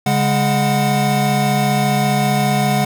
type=tone cluster; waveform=square; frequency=140.2 / 205.4 / 736 Hz; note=C#3 / G#3 / F#5; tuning=+20 / -19 / -9 cents; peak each=-19 dBFS; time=0.06-2.85 s; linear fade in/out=5 ms; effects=none